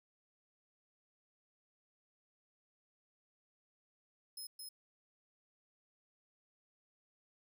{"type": "tone with echo", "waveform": "20% pulse", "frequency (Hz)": 5140, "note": "E8", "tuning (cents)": -45, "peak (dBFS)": -39, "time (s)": [4.37, 4.47], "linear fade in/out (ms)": 5, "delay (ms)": 220, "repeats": 1, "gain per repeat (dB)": -2, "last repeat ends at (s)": 4.69, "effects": []}